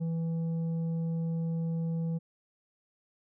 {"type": "tone with tanh clipping", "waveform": "triangle", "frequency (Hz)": 164.81, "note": "E3", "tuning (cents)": 0, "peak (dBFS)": -30, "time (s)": [0, 2.19], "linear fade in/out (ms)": 20, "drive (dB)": 10, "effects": []}